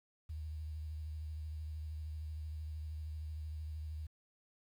sine tone with vibrato, 77.4 Hz, D#2, 9 cents flat, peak -40 dBFS, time 0.29-4.07 s, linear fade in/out 10 ms, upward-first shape sine, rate 13 Hz, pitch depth 43 cents each way, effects 11-bit

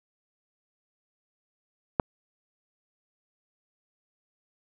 click, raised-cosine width 1 ms, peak -7 dBFS, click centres 1.998 s, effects none

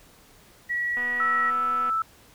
sine tone with pitch glide, 1927 to 1912.6 Hz, B6 to A#6, -43 to +44 cents, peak -24 dBFS, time 0.69-1.51 s, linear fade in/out 20 ms, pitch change -13 cents, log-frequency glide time 1.12-1.36 s
click train, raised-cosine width 0.5 ms, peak -25 dBFS, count 229, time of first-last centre 0.97-1.897 s, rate 246 Hz
sine tone, 1318.5 Hz, E6, in tune, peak -22 dBFS, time 1.2-2.02 s, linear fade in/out 2 ms
effects pink hiss -54 dBFS RMS until 2.34 s

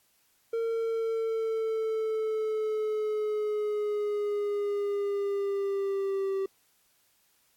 triangle linear sweep, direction down, 458 to 386.9 Hz, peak -25 dBFS, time 0.53-6.46 s, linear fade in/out 5 ms, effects white hiss -68 dBFS RMS until 7.56 s + AAC 64 kbps

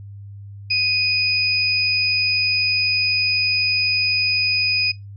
sine tone pair together, 2488 / 4988 Hz, D#7 / D#8, -1 / +3 cents, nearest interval octave, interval 1204 cents, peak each -19 dBFS, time 0.7-4.92 s, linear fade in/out 10 ms, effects noise-tail reverb RT60 0.2 s tail -23 dB re dry + added 100 Hz sine -34 dBFS peak until 5.16 s

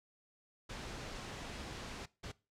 pink noise bursts at uneven times, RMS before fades -45 dBFS, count 2, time 0.69-2.06 / 2.23-2.32 s, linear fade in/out 10 ms, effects noise-tail reverb RT60 0.3 s tail -21 dB re dry + low-pass 6000 Hz 12 dB/octave

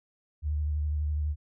sine tone with vibrato, 75 Hz, D2, 37 cents sharp, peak -26 dBFS, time 0.42-1.36 s, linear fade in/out 50 ms, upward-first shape sine, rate 12 Hz, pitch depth 31 cents each way, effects none

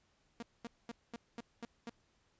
sawtooth tone bursts, 233.9 Hz, A#3, 6 cents sharp, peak -38 dBFS, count 7, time 0.4-1.895 s, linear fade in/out 2 ms, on 25 ms, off 220 ms, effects pink hiss -74 dBFS RMS until 2.39 s + resampled to 16000 Hz

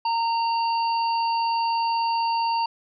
harmonic tone, 921 Hz, A#5, 21 cents flat, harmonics 1 / 3 / 5, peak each -21 / -35 / -33 dBFS, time 0.05-2.66 s, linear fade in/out 5 ms, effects none

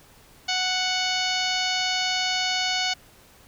harmonic tone with a mistuned harmonic, 740 Hz, F#5, in tune, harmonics 1 / 2 / 3 / 4 / 5 / 6 / 7 / 8 / 9, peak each -30 / -32 / -30 / -29 / -33 / -29 / -34 / -38 / -37 dBFS, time 0.48-2.94 s, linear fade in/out 10 ms, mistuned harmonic 5, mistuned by -27 cents, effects pink hiss -53 dBFS RMS until 3.47 s

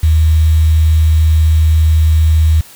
sine tone with quantisation, 79 Hz, D#2, 27 cents sharp, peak -6 dBFS, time 0.03-2.61 s, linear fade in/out 5 ms, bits 5, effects white hiss -38 dBFS RMS until 2.75 s

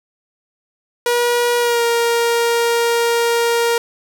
sawtooth tone with pitch glide, 480.5 to 468.4 Hz, B4 to A#4, -48 to +8 cents, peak -10 dBFS, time 1.06-3.78 s, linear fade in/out 2 ms, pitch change -44 cents, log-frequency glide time 1.59-1.83 s, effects none

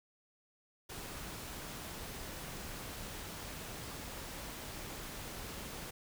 pink noise, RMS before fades -45 dBFS, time 0.89-5.91 s, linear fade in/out 10 ms, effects none

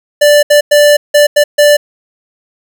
square tone bursts at uneven times, 587.3 Hz, D5, in tune, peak -4 dBFS, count 6, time 0.21-0.43 / 0.5-0.61 / 0.71-0.97 / 1.14-1.27 / 1.36-1.44 / 1.58-1.77 s, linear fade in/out 10 ms, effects none

